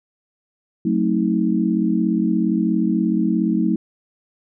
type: chord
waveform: sine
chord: F# diminished seventh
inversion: none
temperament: just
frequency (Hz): 185 / 222 / 266.4 / 319.7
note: F#3 / A3 / C4 / Eb4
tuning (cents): 0 / +16 / +31 / +47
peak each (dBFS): -21 / -20 / -26 / -21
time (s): 0.85-3.76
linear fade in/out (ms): 5
effects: none